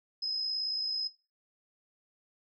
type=tone with amplitude modulation; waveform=sine; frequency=5090 Hz; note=D#8; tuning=39 cents sharp; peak=-28 dBFS; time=0.22-1.08 s; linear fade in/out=10 ms; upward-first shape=sine; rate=58.3 Hz; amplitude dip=40%; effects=noise-tail reverb RT60 0.3 s tail -17 dB re dry